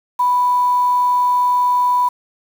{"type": "tone with quantisation", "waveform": "sine", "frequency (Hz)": 987.8, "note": "B5", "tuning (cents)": 0, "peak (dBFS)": -12, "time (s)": [0.19, 2.09], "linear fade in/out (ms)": 10, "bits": 6, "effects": []}